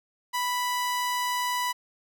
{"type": "tone", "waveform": "sawtooth", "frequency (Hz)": 987.8, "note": "B5", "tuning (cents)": 0, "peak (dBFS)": -22, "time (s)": [0.33, 1.73], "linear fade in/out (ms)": 20, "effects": []}